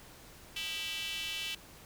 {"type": "tone with high-pass filter", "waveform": "square", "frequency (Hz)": 178.1, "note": "F3", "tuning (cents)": 34, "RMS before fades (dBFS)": -38, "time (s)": [0.56, 1.55], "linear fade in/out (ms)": 5, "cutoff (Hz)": 2900, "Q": 4.6, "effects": ["pink hiss -54 dBFS RMS until 1.85 s"]}